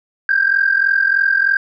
sine tone pair together, 1568 / 1611.2 Hz, G6 / G6, 0 / +47 cents, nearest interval unison, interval 47 cents, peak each -14 / -14 dBFS, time 0.29-1.57 s, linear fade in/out 2 ms, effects tanh soft clip ceiling -5 dBFS

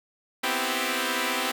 5% pulse chord, C major seventh, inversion third, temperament equal, 246.9 / 261.6 / 329.6 / 392 Hz, B3 / C4 / E4 / G4, 0 / 0 / 0 / 0 cents, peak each -20 / -18 / -20 / -20 dBFS, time 0.43-1.52 s, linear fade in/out 10 ms, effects none

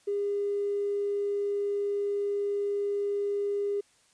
triangle tone with tanh clipping, 405.3 Hz, G#4, 42 cents flat, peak -26 dBFS, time 0.07-3.81 s, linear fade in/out 10 ms, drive 2 dB, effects white hiss -64 dBFS RMS until 4.13 s + resampled to 22050 Hz

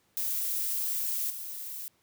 violet noise with level steps, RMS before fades -31 / -39 dBFS, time 0.17-1.88 s, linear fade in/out 0 ms, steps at 1.3 s, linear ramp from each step 2 ms, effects pink hiss -69 dBFS RMS until 2.02 s + high-pass 100 Hz 12 dB/octave

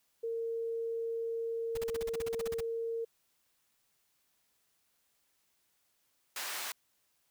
sine tone, 458.4 Hz, A#4, 29 cents flat, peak -33 dBFS, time 0.23-3.05 s, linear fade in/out 10 ms
pink noise bursts, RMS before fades -42 dBFS, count 14, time 1.75-2.607 s, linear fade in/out 5 ms, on 25 ms, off 39 ms
pink high-pass noise, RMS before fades -39 dBFS, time 6.36-6.72 s, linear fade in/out 2 ms, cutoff 1000 Hz, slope 12 dB/octave
effects white hiss -75 dBFS RMS until 7.3 s

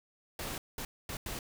pink noise bursts at uneven times, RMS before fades -39 dBFS, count 4, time 0.39-0.58 / 0.78-0.85 / 1.09-1.17 / 1.26-1.39 s, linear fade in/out 2 ms, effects none

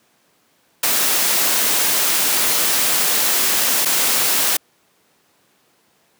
white noise with dropouts, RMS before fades -17 dBFS, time 0.83-4.57 s, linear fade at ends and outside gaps 5 ms, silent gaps 3.85-3.855 s, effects pink hiss -59 dBFS RMS until 6.19 s + high-pass 200 Hz 12 dB/octave

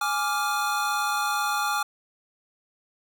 square chord, D diminished, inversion second, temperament equal, 830.6 / 1174.7 / 1396.9 Hz, Ab5 / D6 / F6, 0 / 0 / 0 cents, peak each -29 dBFS, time 0.01-1.83 s, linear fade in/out 5 ms, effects none

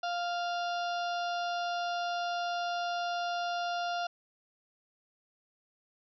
harmonic tone, 698.5 Hz, F5, in tune, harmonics 1 / 2 / 4 / 5 / 6 / 7 / 8, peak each -32 / -38 / -44 / -46 / -48 / -49 / -50 dBFS, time 0.03-4.07 s, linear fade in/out 5 ms, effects none

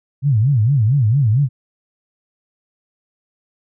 sine tone with vibrato, 123.47 Hz, B2, in tune, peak -11 dBFS, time 0.22-1.49 s, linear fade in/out 50 ms, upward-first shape sine, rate 4.4 Hz, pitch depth 290 cents each way, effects none

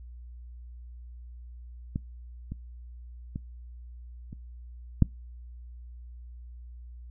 clicks, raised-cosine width 5 ms, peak -17 / -23 / -21 / -27 / -6 dBFS, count 5, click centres 1.959 / 2.52 / 3.359 / 4.329 / 5.023 s, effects noise-tail reverb RT60 0.2 s tail -24 dB re dry + added 60 Hz sine -42 dBFS peak until 7.1 s

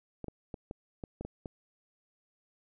clicks, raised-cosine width 2 ms, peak -26 dBFS, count 8, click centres 0.243 / 0.283 / 0.542 / 0.711 / 1.038 / 1.21 / 1.25 / 1.458 s, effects none

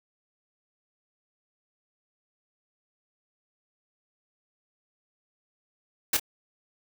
white noise with echo, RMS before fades -23 dBFS, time 6.13-6.17 s, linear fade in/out 5 ms, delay 27 ms, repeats 1, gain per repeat -11 dB, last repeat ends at 6.197 s, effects none

